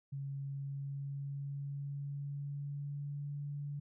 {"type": "tone with pitch glide", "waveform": "sine", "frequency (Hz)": [138.59, 143.98], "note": ["C#3", "D3"], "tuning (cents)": [0, -34], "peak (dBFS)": -38, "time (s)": [0.12, 3.8], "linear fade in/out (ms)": 10, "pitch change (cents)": 66, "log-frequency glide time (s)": [0.45, 3.37], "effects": []}